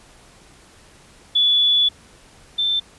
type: tone pair in turn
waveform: sine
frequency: 3436 / 3551 Hz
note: A7 / A7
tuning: -42 / +15 cents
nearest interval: minor second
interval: 57 cents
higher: second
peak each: -13 / -17 dBFS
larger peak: first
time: 1.35-1.89 / 2.58-2.8 s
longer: first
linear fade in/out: 10 ms
effects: pink hiss -49 dBFS RMS until 2.98 s + resampled to 24000 Hz